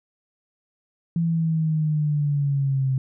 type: linear sweep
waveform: sine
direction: down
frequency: 168.5 to 130.81 Hz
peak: -19 dBFS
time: 1.16-2.98 s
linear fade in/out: 2 ms
effects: none